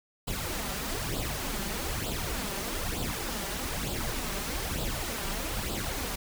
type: noise with flanger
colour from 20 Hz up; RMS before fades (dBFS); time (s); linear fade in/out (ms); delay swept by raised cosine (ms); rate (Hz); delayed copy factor
pink; -33; 0.27-6.16; 10; 0.24 to 5.14; 1.1; +0.65
effects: none

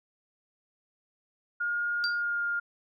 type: tone with pitch glide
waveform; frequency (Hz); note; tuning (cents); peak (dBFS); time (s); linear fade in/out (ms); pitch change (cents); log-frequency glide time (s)
sine; 1423 to 1409.9; F6 to F6; +32 to +16; -27; 1.6-2.6; 10; -16; 2.14-2.44
type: tone with exponential decay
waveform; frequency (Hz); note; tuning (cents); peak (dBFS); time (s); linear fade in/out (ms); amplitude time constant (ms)
sine; 4699; D8; 0; -25; 2.04-2.22; 0; 38
effects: none

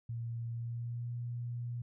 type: tone with pitch glide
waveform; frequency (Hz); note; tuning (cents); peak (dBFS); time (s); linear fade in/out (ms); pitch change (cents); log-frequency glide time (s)
sine; 116.54 to 120.02; A#2 to B2; 0 to -49; -36; 0.09-1.82; 5; +51; 0.51-1.11
effects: none

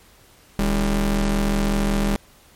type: ring-modulated tone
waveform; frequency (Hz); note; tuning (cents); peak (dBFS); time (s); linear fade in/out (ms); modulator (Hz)
40% pulse; 119.8; A#2; +48; -14; 0.59-2.16; 0; 82.6
effects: pink hiss -52 dBFS RMS until 2.55 s + MP3 64 kbps

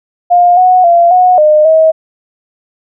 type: tone with pitch steps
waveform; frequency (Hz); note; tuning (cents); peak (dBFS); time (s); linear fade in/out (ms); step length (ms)
sine; 707 / 735 / 687 / 730 / 609 / 638; F5 / F#5 / F5 / F#5 / D#5 / D#5; +21 / -12 / -29 / -24 / -37 / +43; -3; 0.3-1.92; 20; 270
effects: none

